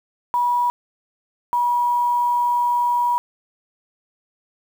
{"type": "tone pair in turn", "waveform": "sine", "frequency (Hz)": [970, 965.9], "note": ["B5", "B5"], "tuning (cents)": [-31, -39], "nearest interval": "unison", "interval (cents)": 8, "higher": "first", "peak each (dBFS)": -16, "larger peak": "neither", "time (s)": [[0.34, 0.7], [1.53, 3.18]], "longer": "second", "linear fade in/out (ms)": 0, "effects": ["7-bit"]}